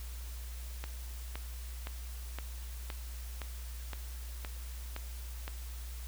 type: click train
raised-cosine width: 0.3 ms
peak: -24 dBFS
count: 10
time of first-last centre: 0.84-5.479 s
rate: 1.94 Hz
effects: added 60 Hz sine -40 dBFS peak until 6.07 s + white hiss -52 dBFS RMS until 6.07 s